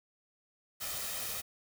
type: noise with comb filter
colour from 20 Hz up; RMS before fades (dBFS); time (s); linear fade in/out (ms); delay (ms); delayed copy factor
white; -38; 0.8-1.42; 20; 1.6; +0.5
effects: none